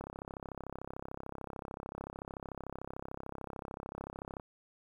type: click train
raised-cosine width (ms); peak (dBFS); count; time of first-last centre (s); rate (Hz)
1; -27; 148; 0.01-4.398; 33.5
effects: 10-bit